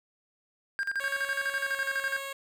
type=tone with tremolo; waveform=triangle; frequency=1600 Hz; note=G6; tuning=35 cents sharp; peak=-25 dBFS; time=0.79-2.18 s; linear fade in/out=0 ms; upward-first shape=square; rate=12 Hz; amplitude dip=80%
type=tone with pitch glide; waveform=10% pulse; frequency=554.4 to 548.3 Hz; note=C#5 to C#5; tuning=0 to -19 cents; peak=-27 dBFS; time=1-2.33 s; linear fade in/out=5 ms; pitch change=-19 cents; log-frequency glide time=1.61-1.8 s
effects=none